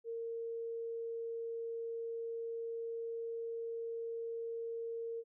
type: tone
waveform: sine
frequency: 460.1 Hz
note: A#4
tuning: 23 cents flat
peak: -38 dBFS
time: 0.04-5.24 s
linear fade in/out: 50 ms
effects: none